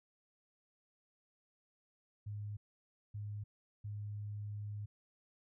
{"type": "tone bursts at uneven times", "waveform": "sine", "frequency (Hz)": 103.83, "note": "G#2", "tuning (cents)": 0, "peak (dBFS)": -40, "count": 3, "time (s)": [[2.26, 2.57], [3.14, 3.44], [3.84, 4.86]], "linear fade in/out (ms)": 10, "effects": []}